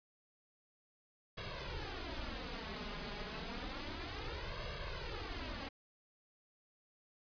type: noise with flanger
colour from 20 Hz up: pink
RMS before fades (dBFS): -43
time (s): 1.37-5.69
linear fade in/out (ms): 10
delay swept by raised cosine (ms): 1.8 to 4.9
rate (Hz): 0.3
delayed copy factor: +0.8
effects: resampled to 11025 Hz